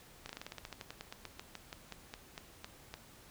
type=slowing click train; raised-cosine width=0.2 ms; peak=-26 dBFS; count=23; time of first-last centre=0.26-2.94 s; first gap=33 ms; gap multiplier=1.11; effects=pink hiss -58 dBFS RMS until 3.3 s